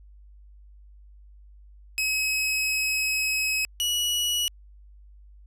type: tone pair in turn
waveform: sawtooth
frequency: 2556 / 2925 Hz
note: D#7 / F#7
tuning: +46 / -21 cents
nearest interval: major second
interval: 233 cents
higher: second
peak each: -20 dBFS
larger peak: neither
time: 1.98-3.65 / 3.8-4.48 s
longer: first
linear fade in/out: 0 ms
effects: added 50 Hz sine -47 dBFS peak until 5.46 s + resampled to 32000 Hz